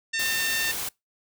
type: harmonic tone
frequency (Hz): 903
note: A5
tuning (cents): +45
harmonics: 2 / 3 / 4 / 5 / 6 / 7 / 8 / 9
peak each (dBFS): -28 / -32 / -34 / -36 / -38 / -39 / -40 / -41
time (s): 0.13-0.72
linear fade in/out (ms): 10
type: noise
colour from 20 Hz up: white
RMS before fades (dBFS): -31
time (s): 0.19-0.89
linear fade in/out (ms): 5
effects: noise-tail reverb RT60 0.2 s tail -25 dB re dry